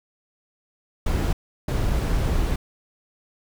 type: noise bursts at uneven times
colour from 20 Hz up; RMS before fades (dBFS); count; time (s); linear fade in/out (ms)
brown; -22; 2; 1.06-1.33 / 1.68-2.56; 5
effects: none